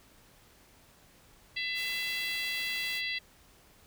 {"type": "harmonic tone", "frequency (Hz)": 670, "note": "E5", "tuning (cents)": 28, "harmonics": [3, 4, 5, 6, 7], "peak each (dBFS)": [-35, -37, -39, -41, -42], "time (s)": [1.56, 3.19], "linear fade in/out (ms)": 10}
{"type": "noise", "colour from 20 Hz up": "white", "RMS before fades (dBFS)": -45, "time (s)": [1.74, 3.02], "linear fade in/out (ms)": 50}
{"effects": ["pink hiss -60 dBFS RMS until 3.86 s"]}